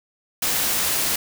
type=noise; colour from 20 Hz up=white; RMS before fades=-22 dBFS; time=0.42-1.16 s; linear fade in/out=5 ms; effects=none